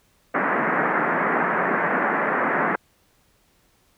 white band-pass noise, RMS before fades -22 dBFS, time 0.34-2.76 s, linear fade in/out 10 ms, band 160 to 1900 Hz, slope 48 dB/octave, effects pink hiss -62 dBFS RMS until 3.97 s

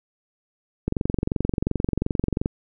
click train, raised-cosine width 3 ms, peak -9 dBFS, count 37, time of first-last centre 0.88-2.459 s, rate 22.8 Hz, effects none

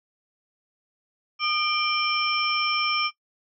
sine tone cluster, 1221 / 2362 / 3003 / 3171 / 5370 Hz, D#6 / D7 / F#7 / G7 / E8, -33 / +9 / +25 / +19 / +31 cents, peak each -27 / -26 / -33 / -32 / -27 dBFS, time 1.39-3.11 s, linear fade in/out 50 ms, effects noise-tail reverb RT60 0.1 s tail -18 dB re dry

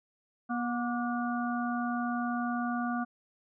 harmonic tone with a mistuned harmonic, 241.1 Hz, B3, 41 cents flat, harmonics 1 / 3 / 5 / 6, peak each -31 / -36 / -38 / -39 dBFS, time 0.49-3.05 s, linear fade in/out 20 ms, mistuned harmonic 5, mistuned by -47 cents, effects none

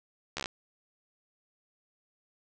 slowing click train, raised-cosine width 0.2 ms, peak -16 dBFS, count 7, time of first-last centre 0.37-0.458 s, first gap 13 ms, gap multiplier 1.05, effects resampled to 22050 Hz + 9-bit

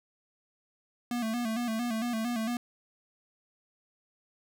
square tone with vibrato, 231.4 Hz, A#3, 13 cents flat, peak -30 dBFS, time 1.11-2.57 s, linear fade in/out 2 ms, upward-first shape square, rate 4.4 Hz, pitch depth 73 cents each way, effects none

